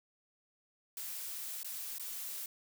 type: noise with dropouts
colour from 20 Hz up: blue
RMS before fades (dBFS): -42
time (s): 0.97-2.46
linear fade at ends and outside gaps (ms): 2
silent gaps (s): 1.632-1.645 / 1.984-1.996
effects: none